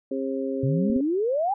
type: harmonic tone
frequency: 134.3 Hz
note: C3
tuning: 46 cents sharp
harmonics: 2 / 3 / 4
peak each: -28 / -30 / -31 dBFS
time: 0.11-1.01 s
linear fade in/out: 5 ms
type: exponential sweep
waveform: sine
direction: up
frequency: 125.1 to 830.6 Hz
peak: -21 dBFS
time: 0.63-1.54 s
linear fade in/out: 5 ms
type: clicks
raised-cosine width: 5 ms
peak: -28 dBFS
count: 2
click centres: 0.9 / 0.963 s
effects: none